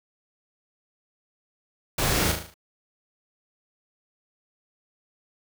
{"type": "noise with echo", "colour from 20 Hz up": "pink", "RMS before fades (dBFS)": -25, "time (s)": [1.98, 2.32], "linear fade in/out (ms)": 5, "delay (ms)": 37, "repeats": 6, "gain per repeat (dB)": -5, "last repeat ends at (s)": 2.542, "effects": []}